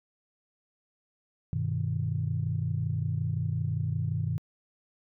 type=chord; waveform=sine; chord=G augmented; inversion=none; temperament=equal; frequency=98 / 123.47 / 155.56 Hz; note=G2 / B2 / D#3; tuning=0 / 0 / 0 cents; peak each=-31 dBFS; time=1.53-4.38 s; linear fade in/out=0 ms; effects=tanh soft clip ceiling -17 dBFS